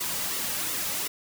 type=noise with flanger; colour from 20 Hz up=white; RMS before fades=-30 dBFS; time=0-1.08 s; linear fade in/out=10 ms; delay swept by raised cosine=1.2 to 2.9 ms; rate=2.8 Hz; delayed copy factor=-0.6; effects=none